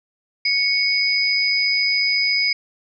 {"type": "tone pair together", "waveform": "sine", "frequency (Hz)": [2217, 4977], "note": ["C#7", "D#8"], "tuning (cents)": [0, 0], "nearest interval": "octave + major second", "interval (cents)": 1400, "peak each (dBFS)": -19, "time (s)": [0.45, 2.53], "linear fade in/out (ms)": 5, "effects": []}